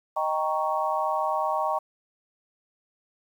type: chord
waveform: sine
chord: Eb dominant seventh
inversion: none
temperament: equal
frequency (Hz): 622.3 / 784 / 932.3 / 1108.7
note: Eb5 / G5 / Bb5 / Db6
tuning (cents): 0 / 0 / 0 / 0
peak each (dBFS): -29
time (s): 0.16-1.79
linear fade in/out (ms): 10
effects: 9-bit